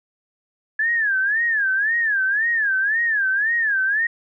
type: tone with vibrato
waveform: sine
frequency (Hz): 1697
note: G#6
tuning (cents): +37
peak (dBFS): -17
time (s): 0.79-4.07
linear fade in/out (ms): 5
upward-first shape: sine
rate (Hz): 1.9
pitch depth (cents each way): 180
effects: none